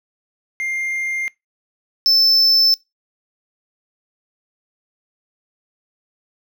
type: tone pair in turn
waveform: triangle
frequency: 2109 / 5282 Hz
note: C7 / E8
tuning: +13 / +3 cents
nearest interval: octave + major third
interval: 1590 cents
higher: second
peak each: -19 / -10 dBFS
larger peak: second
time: 0.6-1.28 / 2.06-2.74 s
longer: neither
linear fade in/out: 0 ms
effects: noise-tail reverb RT60 0.2 s tail -23 dB re dry